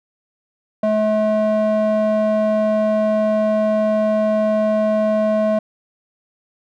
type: tone with band-pass filter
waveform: square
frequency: 214.6 Hz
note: A3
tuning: 43 cents flat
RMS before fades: -17 dBFS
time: 0.83-5.59 s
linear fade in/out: 5 ms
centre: 530 Hz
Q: 5.2
effects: none